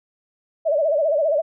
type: tone with vibrato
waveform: sine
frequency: 609 Hz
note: D#5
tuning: 37 cents flat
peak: -16 dBFS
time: 0.65-1.42 s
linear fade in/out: 20 ms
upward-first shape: sine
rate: 15 Hz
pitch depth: 140 cents each way
effects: none